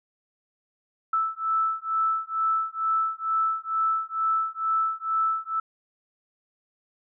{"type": "beating tone pair", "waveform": "sine", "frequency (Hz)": [1315, 1317.2], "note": ["E6", "E6"], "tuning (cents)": [-5, -2], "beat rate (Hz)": 2.2, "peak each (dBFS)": -26, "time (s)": [1.13, 5.6], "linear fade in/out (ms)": 5, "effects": []}